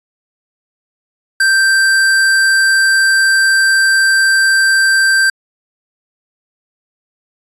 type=tone; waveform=square; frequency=1568 Hz; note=G6; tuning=in tune; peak=-9 dBFS; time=1.4-5.3 s; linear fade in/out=5 ms; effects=resampled to 24000 Hz